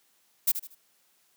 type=noise with echo; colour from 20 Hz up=violet; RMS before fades=-22 dBFS; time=0.47-0.52 s; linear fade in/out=10 ms; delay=77 ms; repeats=3; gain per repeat=-10 dB; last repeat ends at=0.751 s; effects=white hiss -67 dBFS RMS until 1.36 s + high-pass 150 Hz 12 dB/octave